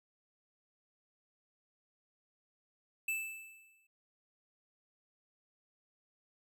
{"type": "tone with exponential decay", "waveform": "square", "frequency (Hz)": 2637, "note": "E7", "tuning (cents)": 0, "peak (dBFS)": -32, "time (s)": [3.08, 3.87], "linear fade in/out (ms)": 5, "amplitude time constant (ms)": 170, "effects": []}